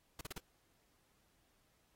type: noise bursts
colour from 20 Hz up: pink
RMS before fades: -44 dBFS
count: 4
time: 0.19-0.382 s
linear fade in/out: 5 ms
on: 21 ms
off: 36 ms
effects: pink hiss -75 dBFS RMS until 1.95 s + AAC 48 kbps